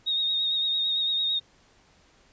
sine tone with vibrato, 3729 Hz, A#7, in tune, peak -23 dBFS, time 0.06-1.4 s, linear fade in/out 20 ms, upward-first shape sine, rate 8.9 Hz, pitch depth 30 cents each way, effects pink hiss -60 dBFS RMS until 2.32 s + resampled to 16000 Hz

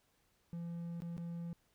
triangle tone with dropouts, 170 Hz, F3, 46 cents flat, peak -38 dBFS, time 0.53-1.53 s, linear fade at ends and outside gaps 0 ms, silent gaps 1.004-1.02 / 1.168-1.179 s, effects pink hiss -75 dBFS RMS until 1.74 s

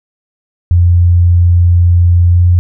sine tone with pitch glide, 87.31 to 88.48 Hz, F2 to F2, 0 to +23 cents, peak -4 dBFS, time 0.71-2.59 s, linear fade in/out 0 ms, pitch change +23 cents, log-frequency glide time 2.29-2.45 s, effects none

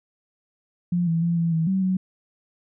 sine tone with pitch steps, 175.3 / 165.2 / 170.1 / 167.4 / 162 / 190.6 / 186.5 Hz, F3 / E3 / F3 / E3 / E3 / G3 / F#3, +7 / +4 / -45 / +27 / -30 / -48 / +14 cents, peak -19 dBFS, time 0.92-1.97 s, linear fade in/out 5 ms, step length 150 ms, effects none

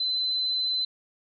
sine tone, 4043 Hz, B7, 40 cents sharp, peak -24 dBFS, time 0-0.85 s, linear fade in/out 5 ms, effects none

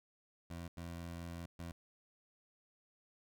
20% pulse tone bursts at uneven times, 85.2 Hz, F2, 42 cents flat, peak -39 dBFS, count 3, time 0.5-0.68 / 0.77-1.46 / 1.59-1.72 s, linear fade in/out 5 ms, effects none

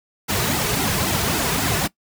pink noise with flanger, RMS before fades -21 dBFS, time 0.28-1.88 s, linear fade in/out 20 ms, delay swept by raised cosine 1.7 to 3.8 ms, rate 3.7 Hz, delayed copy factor -0.75, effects noise-tail reverb RT60 0.1 s tail -21 dB re dry + high-pass 60 Hz 12 dB/octave

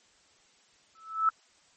sine tone with exponential growth, 1310 Hz, E6, 11 cents flat, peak -18 dBFS, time 0.95-1.29 s, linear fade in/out 2 ms, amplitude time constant 73 ms, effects white hiss -63 dBFS RMS until 1.76 s + MP3 32 kbps

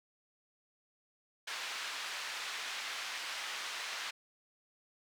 pink band-pass noise, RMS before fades -41 dBFS, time 1.47-4.11 s, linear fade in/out 10 ms, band 1400 to 4900 Hz, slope 12 dB/octave, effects none

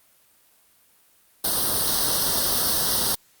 white noise with comb filter, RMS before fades -23 dBFS, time 1.44-3.15 s, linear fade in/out 5 ms, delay 0.21 ms, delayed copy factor +0.85, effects white hiss -59 dBFS RMS until 3.4 s + Opus 32 kbps

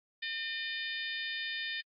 harmonic tone, 605 Hz, D#5, 49 cents flat, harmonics 3 / 4 / 5 / 6 / 7 / 8, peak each -38 / -43 / -44 / -40 / -50 / -48 dBFS, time 0.22-1.81 s, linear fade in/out 10 ms, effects AAC 32 kbps

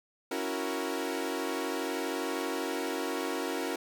sawtooth chord, F# dominant seventh, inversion second, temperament equal, 277.2 / 329.6 / 370 / 466.2 Hz, C#4 / E4 / F#4 / A#4, 0 / 0 / 0 / 0 cents, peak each -33 dBFS, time 0.31-3.76 s, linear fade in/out 5 ms, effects none

